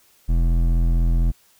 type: tone with hard clipping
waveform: sine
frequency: 42.09 Hz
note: E1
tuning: 37 cents sharp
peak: -17 dBFS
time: 0.28-1.32 s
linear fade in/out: 20 ms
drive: 11 dB
effects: white hiss -57 dBFS RMS until 1.59 s